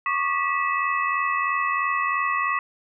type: tone cluster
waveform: sine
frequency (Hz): 1110 / 1193 / 1951 / 2598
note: C#6 / D6 / B6 / E7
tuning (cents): +2 / +27 / -22 / -26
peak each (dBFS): -24 / -28 / -27 / -30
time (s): 0.06-2.59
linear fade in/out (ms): 2
effects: none